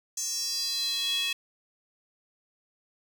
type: tone with high-pass filter sweep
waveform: square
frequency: 370 Hz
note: F#4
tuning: in tune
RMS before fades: -30 dBFS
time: 0.17-1.33 s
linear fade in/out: 5 ms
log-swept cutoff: 6500 to 2900 Hz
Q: 6
effects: none